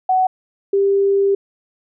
sine tone pair in turn, 747 / 395.9 Hz, F#5 / G4, +16 / +17 cents, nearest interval major seventh, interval 1099 cents, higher first, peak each -12 dBFS, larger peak neither, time 0.09-0.27 / 0.73-1.35 s, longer second, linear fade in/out 5 ms, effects none

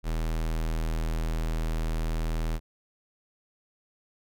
square tone, 40.21 Hz, E1, 42 cents flat, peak -27 dBFS, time 0.03-2.6 s, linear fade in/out 50 ms, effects none

